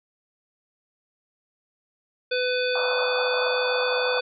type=harmonic tone; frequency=500 Hz; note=B4; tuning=21 cents sharp; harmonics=1 / 3 / 5 / 7 / 9; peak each=-24 / -29 / -31 / -32 / -34 dBFS; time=2.31-4.21 s; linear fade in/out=10 ms
type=band-pass noise; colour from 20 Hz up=white; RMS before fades=-31 dBFS; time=2.75-4.2 s; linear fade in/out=5 ms; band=530 to 1400 Hz; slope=96 dB/octave
effects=none